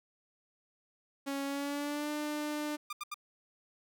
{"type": "tone with pitch glide", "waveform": "sawtooth", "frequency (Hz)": [277.2, 298.8], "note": ["C#4", "D4"], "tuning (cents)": [0, 30], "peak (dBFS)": -30, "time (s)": [1.26, 2.77], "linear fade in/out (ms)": 20, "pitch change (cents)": 130, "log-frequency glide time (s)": [1.45, 2.11]}
{"type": "tone bursts", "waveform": "sawtooth", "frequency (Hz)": 1200, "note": "D6", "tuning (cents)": 37, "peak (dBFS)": -33, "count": 3, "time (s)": [2.9, 3.143], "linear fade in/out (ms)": 5, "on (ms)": 29, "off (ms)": 78}
{"effects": []}